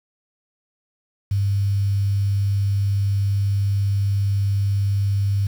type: tone with quantisation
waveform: sine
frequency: 99.6 Hz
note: G2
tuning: 28 cents sharp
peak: -17 dBFS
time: 1.31-5.47 s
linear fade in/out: 5 ms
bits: 7
effects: none